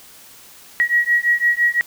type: beating tone pair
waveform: sine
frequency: 1907 / 1912.9 Hz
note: A#6 / A#6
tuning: +39 / +44 cents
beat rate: 5.9 Hz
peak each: -17 dBFS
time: 0.8-1.81 s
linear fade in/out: 0 ms
effects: white hiss -44 dBFS RMS until 1.86 s